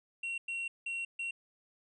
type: tone bursts at uneven times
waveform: triangle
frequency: 2736 Hz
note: F7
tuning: 36 cents flat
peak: -33 dBFS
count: 4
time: 0.23-0.38 / 0.48-0.68 / 0.86-1.05 / 1.19-1.31 s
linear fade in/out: 5 ms
effects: resampled to 22050 Hz